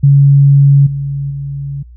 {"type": "tone with level steps", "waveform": "sine", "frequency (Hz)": 140.1, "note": "C#3", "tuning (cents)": 19, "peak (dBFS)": [-3, -15, -18], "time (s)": [0.03, 1.83], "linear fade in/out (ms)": 10, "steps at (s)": [0.86, 1.3], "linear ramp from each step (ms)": 10, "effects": ["added 60 Hz sine -33 dBFS peak until 1.96 s"]}